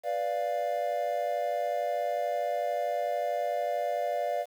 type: chord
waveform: triangle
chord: B diminished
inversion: none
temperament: equal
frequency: 493.9 / 587.3 / 698.5 Hz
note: B4 / D5 / F5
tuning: 0 / 0 / 0 cents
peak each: -34 / -29 / -29 dBFS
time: 0.03-4.46 s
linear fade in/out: 50 ms
effects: 9-bit